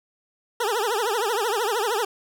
20% pulse tone with vibrato, 440 Hz, A4, in tune, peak -17 dBFS, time 0.6-2.05 s, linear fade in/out 5 ms, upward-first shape triangle, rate 13 Hz, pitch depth 230 cents each way, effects none

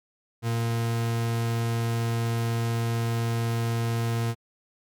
40% pulse tone, 115.8 Hz, A#2, 11 cents flat, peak -23 dBFS, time 0.42-4.35 s, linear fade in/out 50 ms, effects MP3 96 kbps

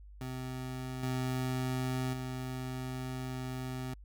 25% pulse tone with level steps, 128.7 Hz, C3, 28 cents flat, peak -34 / -28 / -33 dBFS, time 0.21-3.94 s, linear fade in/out 2 ms, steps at 1.03 / 2.13 s, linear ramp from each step 2 ms, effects added 50 Hz sine -49 dBFS peak until 4.04 s

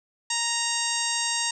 harmonic tone, 932.3 Hz, A#5, in tune, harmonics 1 / 2 / 3 / 4 / 5 / 6 / 7 / 8 / 9, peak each -33 / -33 / -33 / -33 / -33 / -33 / -33 / -33 / -33 dBFS, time 0.3-1.51 s, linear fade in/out 5 ms, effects none

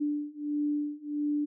sine beating tone pair, 293.7 / 295.2 Hz, D4 / D4, 0 / +9 cents, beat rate 1.5 Hz, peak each -32 / -31 dBFS, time 0-1.46 s, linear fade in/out 20 ms, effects none

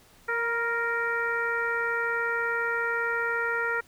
harmonic tone with a mistuned harmonic, 465.5 Hz, A#4, 2 cents flat, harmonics 1 / 2 / 3 / 4 / 5, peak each -32 / -35 / -28 / -31 / -40 dBFS, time 0.28-3.81 s, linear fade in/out 10 ms, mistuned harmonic 2, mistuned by +25 cents, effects pink hiss -57 dBFS RMS until 3.87 s

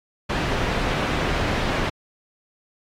pink low-pass noise, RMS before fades -24 dBFS, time 0.29-1.9 s, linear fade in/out 10 ms, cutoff 3000 Hz, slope 12 dB/octave, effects AAC 48 kbps

